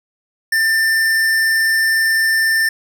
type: tone with hard clipping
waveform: sine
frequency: 1789 Hz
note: A6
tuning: 28 cents sharp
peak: -14 dBFS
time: 0.52-2.69 s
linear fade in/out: 5 ms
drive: 16 dB
effects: none